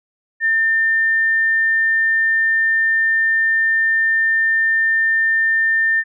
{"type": "tone", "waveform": "sine", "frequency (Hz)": 1800, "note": "A6", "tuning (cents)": 39, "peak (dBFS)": -13, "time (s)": [0.4, 6.04], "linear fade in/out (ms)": 50, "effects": []}